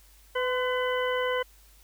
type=harmonic tone with a mistuned harmonic; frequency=502 Hz; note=B4; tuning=28 cents sharp; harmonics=1 / 2 / 3 / 4 / 6; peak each=-27 / -32 / -34 / -35 / -37 dBFS; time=0.35-1.43 s; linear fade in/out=10 ms; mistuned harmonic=2; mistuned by=+34 cents; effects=added 50 Hz sine -55 dBFS peak until 1.83 s + white hiss -59 dBFS RMS until 1.83 s